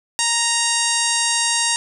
harmonic tone with a mistuned harmonic, 932.3 Hz, A#5, in tune, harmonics 1 / 2 / 3 / 4 / 5 / 6 / 7 / 8 / 9 / 10, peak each -26 / -26 / -26 / -26 / -26 / -26 / -26 / -26 / -26 / -26 dBFS, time 0.19-1.76 s, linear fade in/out 0 ms, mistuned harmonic 4, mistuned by +17 cents, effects none

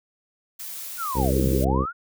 blue noise, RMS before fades -35 dBFS, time 0.59-1.65 s, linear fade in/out 10 ms
sine linear two-way sweep, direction down then up, 1480 to 130.2 to 1480 Hz, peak -26 dBFS, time 0.97-1.93 s, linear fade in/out 50 ms, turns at 1.47 s
harmonic tone, 66 Hz, C2, 16 cents sharp, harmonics 1 / 2 / 3 / 4 / 5 / 6 / 7 / 8, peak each -23 / -26 / -28 / -29 / -30 / -31 / -31 / -32 dBFS, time 1.14-1.86 s, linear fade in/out 50 ms
effects none

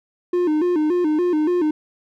triangle tone with vibrato, 329.6 Hz, E4, in tune, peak -14 dBFS, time 0.33-1.71 s, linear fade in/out 5 ms, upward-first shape square, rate 3.5 Hz, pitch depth 130 cents each way, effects none

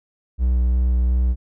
triangle tone with vibrato, 61.74 Hz, B1, in tune, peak -13 dBFS, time 0.38-1.36 s, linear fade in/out 50 ms, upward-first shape square, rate 2.8 Hz, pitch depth 12 cents each way, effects none

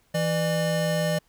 square tone pair together, 164.81 / 600 Hz, E3 / D5, 0 / +37 cents, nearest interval octave + minor seventh, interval 2237 cents, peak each -26 / -26 dBFS, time 0.14-1.19 s, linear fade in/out 10 ms, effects pink hiss -65 dBFS RMS until 1.28 s

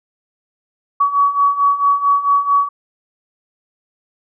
sine beating tone pair, 1129 / 1133.5 Hz, C#6 / C#6, +31 / +38 cents, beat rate 4.5 Hz, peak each -17 / -13 dBFS, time 1-2.69 s, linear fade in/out 10 ms, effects none

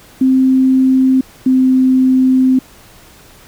sine tone pair in turn, 261.6 / 259.3 Hz, C4 / C4, 0 / -15 cents, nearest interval unison, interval 15 cents, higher first, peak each -7 dBFS, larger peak neither, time 0.21-1.21 / 1.46-2.59 s, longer second, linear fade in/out 5 ms, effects pink hiss -42 dBFS RMS until 3.47 s

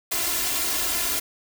white noise with comb filter, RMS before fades -25 dBFS, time 0.11-1.2 s, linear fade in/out 10 ms, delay 2.9 ms, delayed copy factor +1, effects none

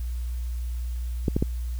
clicks, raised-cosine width 3 ms, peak -9 dBFS, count 3, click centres 1.282 / 1.365 / 1.425 s, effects added 60 Hz sine -27 dBFS peak until 1.79 s + white hiss -52 dBFS RMS until 1.79 s

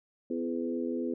harmonic tone with a mistuned harmonic, 83.8 Hz, E2, 29 cents sharp, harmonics 3 / 4 / 5 / 6, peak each -33 / -35 / -37 / -39 dBFS, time 0.3-1.14 s, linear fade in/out 5 ms, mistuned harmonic 5, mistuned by +15 cents, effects none

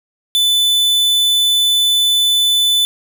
45% pulse tone, 3500 Hz, A7, 10 cents flat, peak -11 dBFS, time 0.35-2.85 s, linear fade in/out 0 ms, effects none

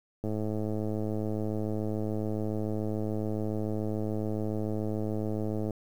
click train, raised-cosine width 2 ms, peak -20 dBFS, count 586, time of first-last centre 0.24-5.707 s, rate 107 Hz, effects 9-bit

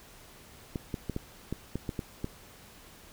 clicks, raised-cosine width 3 ms, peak -19 dBFS, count 9, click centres 0.758 / 0.942 / 1.097 / 1.164 / 1.526 / 1.756 / 1.892 / 1.992 / 2.244 s, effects pink hiss -53 dBFS RMS until 3.12 s

